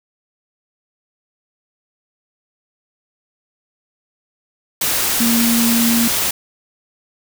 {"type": "tone in noise", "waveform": "sine", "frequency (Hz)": 233.1, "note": "A#3", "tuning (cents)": 0, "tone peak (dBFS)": -14, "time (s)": [5.2, 6.08], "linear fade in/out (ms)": 5, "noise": "white", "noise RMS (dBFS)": -18, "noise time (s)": [4.81, 6.31], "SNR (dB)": 1, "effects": []}